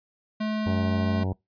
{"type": "tone", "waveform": "square", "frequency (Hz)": 215.1, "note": "A3", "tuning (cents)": -39, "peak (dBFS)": -26, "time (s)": [0.4, 1.24], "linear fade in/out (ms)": 10}
{"type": "harmonic tone", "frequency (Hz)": 94.1, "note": "F#2", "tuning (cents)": 30, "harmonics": [1, 2, 3, 4, 5, 6, 7, 8, 9, 10], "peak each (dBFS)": [-26, -32, -36, -38, -40, -42, -43, -44, -45, -46], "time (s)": [0.66, 1.33], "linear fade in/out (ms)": 5}
{"effects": ["noise-tail reverb RT60 0.2 s tail -25 dB re dry", "resampled to 11025 Hz"]}